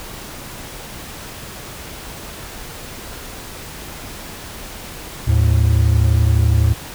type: tone pair together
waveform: triangle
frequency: 76.93 / 108.8 Hz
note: D#2 / A2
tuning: -19 / -19 cents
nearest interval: tritone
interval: 600 cents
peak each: -12 dBFS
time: 5.27-6.74 s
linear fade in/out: 10 ms
effects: pink hiss -33 dBFS RMS until 6.94 s